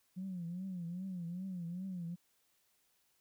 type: tone with vibrato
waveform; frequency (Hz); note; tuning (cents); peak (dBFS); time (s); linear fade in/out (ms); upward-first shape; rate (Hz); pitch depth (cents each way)
sine; 179.6; F3; +49; -38; 0.16-2.16; 20; triangle; 2.5; 140
effects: tanh soft clip ceiling -34 dBFS + white hiss -75 dBFS RMS until 3.2 s